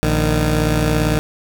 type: tone pair together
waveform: 15% pulse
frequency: 57.78 / 153 Hz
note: A#1 / D#3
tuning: -15 / -29 cents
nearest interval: octave + perfect fourth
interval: 1686 cents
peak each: -11 dBFS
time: 0.03-1.19 s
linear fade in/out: 0 ms
effects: none